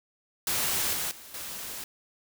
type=noise with level steps; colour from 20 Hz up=white; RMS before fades=-28 / -31 / -47 / -38 dBFS; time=0.47-1.84 s; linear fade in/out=2 ms; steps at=0.93 / 1.11 / 1.34 s; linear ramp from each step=2 ms; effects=none